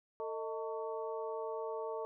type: harmonic tone with a mistuned harmonic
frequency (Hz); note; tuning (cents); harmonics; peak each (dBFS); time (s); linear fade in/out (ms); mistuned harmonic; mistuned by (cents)
224.5; A3; +35; 2 / 3 / 4 / 5; -39 / -43 / -45 / -47; 0.2-2.05; 0; 3; -120
effects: none